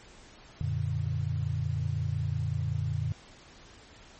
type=chord; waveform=sine; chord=Gb augmented; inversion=none; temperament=equal with one note detuned; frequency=90.91 / 116.54 / 146.83 Hz; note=Gb2 / Bb2 / D3; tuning=-30 / 0 / 0 cents; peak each=-32 dBFS; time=0.61-3.12 s; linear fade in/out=0 ms; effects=pink hiss -53 dBFS RMS until 4.19 s + MP3 32 kbps